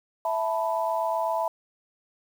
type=chord; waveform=sine; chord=E suspended fourth; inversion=none; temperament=equal; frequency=659.3 / 880 / 987.8 Hz; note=E5 / A5 / B5; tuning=0 / 0 / 0 cents; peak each=-27 / -29 / -29 dBFS; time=0.25-1.48 s; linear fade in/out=2 ms; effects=8-bit